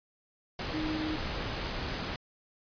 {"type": "tone in noise", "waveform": "sine", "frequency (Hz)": 311.1, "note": "D#4", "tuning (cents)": 0, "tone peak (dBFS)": -32, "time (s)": [0.74, 1.16], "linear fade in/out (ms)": 2, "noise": "pink", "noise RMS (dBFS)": -35, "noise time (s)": [0.59, 2.16], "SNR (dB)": 0, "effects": ["resampled to 11025 Hz"]}